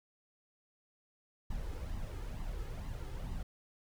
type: noise with flanger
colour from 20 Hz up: brown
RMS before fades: -40 dBFS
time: 1.5-3.43 s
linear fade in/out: 5 ms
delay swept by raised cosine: 1 to 2.4 ms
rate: 2.2 Hz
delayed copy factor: +0.55
effects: none